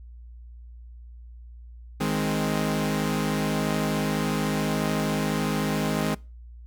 sawtooth chord, Ab major, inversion second, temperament equal, 155.56 / 207.7 / 261.6 Hz, Eb3 / Ab3 / C4, 0 / 0 / 0 cents, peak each -24 / -23 / -26 dBFS, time 2-6.15 s, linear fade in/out 10 ms, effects noise-tail reverb RT60 0.3 s tail -23 dB re dry + added 59 Hz sine -41 dBFS peak until 6.66 s

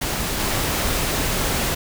pink noise with level steps, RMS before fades -24 / -22 dBFS, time 0.01-1.75 s, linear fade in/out 10 ms, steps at 0.39 s, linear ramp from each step 10 ms, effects none

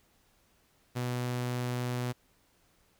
sawtooth tone, 123.47 Hz, B2, in tune, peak -27 dBFS, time 0.95-2.13 s, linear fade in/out 20 ms, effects pink hiss -68 dBFS RMS until 2.99 s

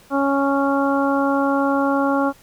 harmonic tone, 277.2 Hz, C#4, in tune, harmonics 1 / 2 / 3 / 4 / 5, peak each -19 / -22 / -24 / -25 / -26 dBFS, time 0.1-2.33 s, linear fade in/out 50 ms, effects pink hiss -50 dBFS RMS until 2.42 s

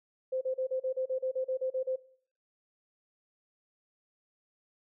sine tone bursts, 519 Hz, C5, 14 cents flat, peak -29 dBFS, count 13, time 0.32-1.961 s, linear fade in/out 10 ms, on 93 ms, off 36 ms, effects noise-tail reverb RT60 0.5 s tail -17 dB re dry

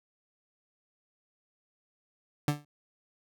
30% pulse tone with exponential decay, 146.83 Hz, D3, in tune, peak -18 dBFS, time 2.48-2.65 s, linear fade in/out 2 ms, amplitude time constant 35 ms, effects none

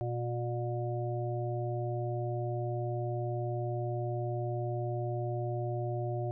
harmonic tone, 120 Hz, B2, 49 cents flat, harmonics 1 / 3 / 5 / 6, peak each -33 / -38 / -40 / -41 dBFS, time 0.01-6.31 s, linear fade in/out 0 ms, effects none

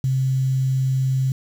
sine tone with quantisation, 132 Hz, C3, 16 cents sharp, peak -17 dBFS, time 0.04-1.32 s, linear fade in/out 2 ms, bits 7, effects none

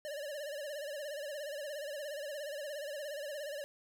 square tone with vibrato, 583 Hz, D5, 13 cents flat, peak -40 dBFS, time 0.05-3.64 s, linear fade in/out 0 ms, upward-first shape sine, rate 17 Hz, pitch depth 92 cents each way, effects none

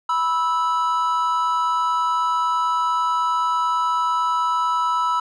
triangle tone pair together, 982.9 / 1312 Hz, B5 / E6, -9 / -9 cents, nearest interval perfect fourth, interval 500 cents, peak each -19 dBFS, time 0.09-5.2 s, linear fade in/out 5 ms, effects resampled to 22050 Hz

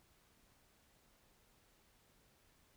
silence, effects pink hiss -71 dBFS RMS until 2.76 s

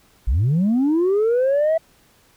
sine linear sweep, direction up, 46.25 to 659.3 Hz, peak -13 dBFS, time 0.27-1.78 s, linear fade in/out 10 ms, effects tanh soft clip ceiling -13 dBFS + pink hiss -56 dBFS RMS until 2.36 s

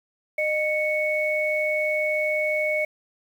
sine tone pair together, 612 / 2217 Hz, D#5 / C#7, -29 / 0 cents, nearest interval octave + minor seventh, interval 2229 cents, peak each -24 dBFS, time 0.38-2.85 s, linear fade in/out 5 ms, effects 8-bit

